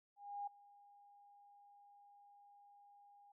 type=tone with ADSR envelope; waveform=sine; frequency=812 Hz; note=G#5; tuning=39 cents flat; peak=-40 dBFS; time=0.16-3.32 s; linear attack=310 ms; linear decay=7 ms; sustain=-22 dB; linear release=4 ms; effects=none